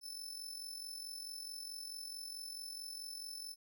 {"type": "tone with amplitude modulation", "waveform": "sawtooth", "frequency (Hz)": 5274, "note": "E8", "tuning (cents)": 0, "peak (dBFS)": -39, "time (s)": [0.01, 3.56], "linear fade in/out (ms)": 50, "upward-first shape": "sine", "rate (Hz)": 44.6, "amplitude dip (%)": 60, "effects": []}